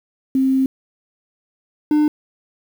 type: tone pair in turn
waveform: sine / triangle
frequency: 265 / 300.8 Hz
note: C4 / D4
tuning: +22 / +42 cents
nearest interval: major second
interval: 220 cents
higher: second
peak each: -13 / -10 dBFS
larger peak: second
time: 0.35-0.66 / 1.91-2.08 s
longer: first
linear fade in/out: 2 ms
effects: 7-bit